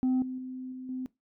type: tone with level steps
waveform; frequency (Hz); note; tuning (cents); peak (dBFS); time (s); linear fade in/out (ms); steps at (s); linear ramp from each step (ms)
sine; 256.9; C4; -32; -21 / -33 / -36 / -38 / -32; 0.03-1.06; 0; 0.22 / 0.38 / 0.72 / 0.89; 2
effects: noise-tail reverb RT60 0.2 s tail -20 dB re dry + tanh soft clip ceiling -22 dBFS